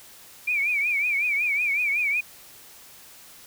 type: tone with vibrato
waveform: sine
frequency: 2342 Hz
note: D7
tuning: 5 cents flat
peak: -21 dBFS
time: 0.47-2.21 s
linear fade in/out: 10 ms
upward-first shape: triangle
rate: 5.4 Hz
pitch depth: 130 cents each way
effects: white hiss -48 dBFS RMS until 3.46 s